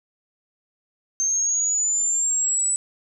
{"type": "linear sweep", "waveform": "sine", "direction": "up", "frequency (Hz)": [6300, 7970], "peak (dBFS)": -19, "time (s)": [1.2, 2.76], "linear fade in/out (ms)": 0, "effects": []}